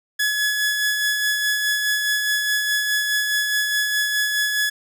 sawtooth tone with tremolo, 1697 Hz, G#6, 37 cents sharp, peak -14 dBFS, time 0.19-4.7 s, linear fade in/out 10 ms, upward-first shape sine, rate 4.8 Hz, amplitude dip 35%, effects none

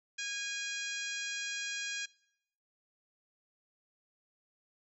harmonic tone, 820 Hz, G#5, 22 cents flat, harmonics 2 / 3 / 4 / 5 / 6 / 7 / 8 / 9, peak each -41 / -41 / -44 / -47 / -48 / -45 / -46 / -49 dBFS, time 0.18-2.06 s, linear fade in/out 10 ms, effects noise-tail reverb RT60 0.8 s tail -23 dB re dry

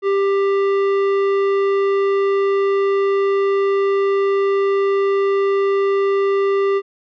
sine tone with tanh clipping, 394.9 Hz, G4, 13 cents sharp, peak -16 dBFS, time 0.02-6.82 s, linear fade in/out 50 ms, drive 13 dB, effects none

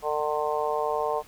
harmonic tone, 150.7 Hz, D3, 45 cents sharp, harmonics 3 / 4 / 5 / 6 / 7, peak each -29 / -30 / -31 / -32 / -32 dBFS, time 0.02-1.23 s, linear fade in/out 50 ms, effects pink hiss -52 dBFS RMS until 1.27 s

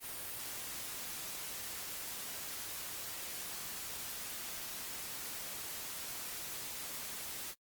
white noise, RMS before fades -43 dBFS, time 0-7.55 s, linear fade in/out 50 ms, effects noise-tail reverb RT60 0.1 s tail -24 dB re dry + Opus 32 kbps

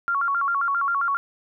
sine tone with vibrato, 1244.5 Hz, D#6, in tune, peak -20 dBFS, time 0.08-1.17 s, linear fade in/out 0 ms, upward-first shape square, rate 7.5 Hz, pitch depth 190 cents each way, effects none

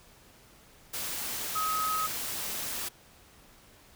sine tone in noise, 1269 Hz, D#6, 34 cents sharp, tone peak -28 dBFS, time 1.55-2.07 s, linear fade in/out 10 ms, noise white, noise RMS -35 dBFS, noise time 0.93-2.89 s, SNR +4 dB, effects pink hiss -57 dBFS RMS until 3.95 s

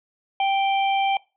harmonic tone, 784 Hz, G5, in tune, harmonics 1 / 3 / 4, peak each -19 / -29 / -31 dBFS, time 0.4-1.17 s, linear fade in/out 2 ms, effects noise-tail reverb RT60 0.3 s tail -22 dB re dry

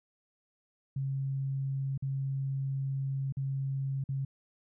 sine tone with dropouts, 135.9 Hz, C#3, 34 cents flat, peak -30 dBFS, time 0.96-4.25 s, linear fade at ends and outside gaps 5 ms, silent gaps 1.977-2.023 / 3.324-3.369 / 4.04-4.089 s, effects none

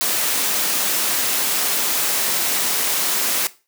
white noise, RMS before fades -20 dBFS, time 0.01-3.47 s, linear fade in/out 0 ms, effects noise-tail reverb RT60 0.3 s tail -17 dB re dry + high-pass 200 Hz 12 dB/octave

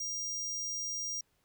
square tone, 5700 Hz, F8, 34 cents sharp, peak -35 dBFS, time 0-1.21 s, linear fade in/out 5 ms, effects pink hiss -74 dBFS RMS until 1.44 s

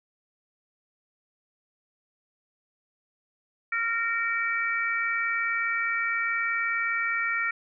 harmonic tone, 460.8 Hz, A#4, 20 cents flat, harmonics 3 / 4 / 5, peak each -29 / -29 / -29 dBFS, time 3.72-7.51 s, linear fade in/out 5 ms, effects none

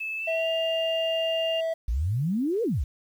sine tone with pitch glide, 2615 to 2803 Hz, E7 to F7, -15 to +6 cents, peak -29 dBFS, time 0-1.61 s, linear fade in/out 10 ms, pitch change +121 cents, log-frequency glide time 0.17-0.48 s
triangle tone, 653 Hz, E5, 17 cents flat, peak -23 dBFS, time 0.27-1.74 s, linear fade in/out 10 ms
sine exponential two-way sweep, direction up then down, 51.91 to 493.9 to 51.91 Hz, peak -23 dBFS, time 1.88-2.84 s, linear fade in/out 5 ms, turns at 2.63 s
effects 9-bit

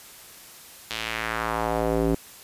square tone with band-pass filter sweep, 55.9 Hz, A1, 28 cents sharp, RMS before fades -26 dBFS, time 0.9-2.15 s, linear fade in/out 5 ms, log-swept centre 3600 to 320 Hz, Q 1.6, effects white hiss -46 dBFS RMS until 2.43 s + resampled to 32000 Hz

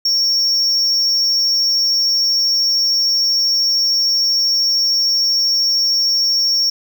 triangle tone with amplitude modulation, 5500 Hz, F8, 27 cents flat, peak -9 dBFS, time 0.05-6.7 s, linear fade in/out 5 ms, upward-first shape sine, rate 213 Hz, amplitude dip 55%, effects none

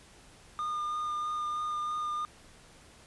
triangle tone with vibrato, 1214 Hz, D#6, 43 cents flat, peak -29 dBFS, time 0.59-2.25 s, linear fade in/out 0 ms, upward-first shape sine, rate 3.1 Hz, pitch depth 12 cents each way, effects pink hiss -56 dBFS RMS until 3.06 s + resampled to 24000 Hz

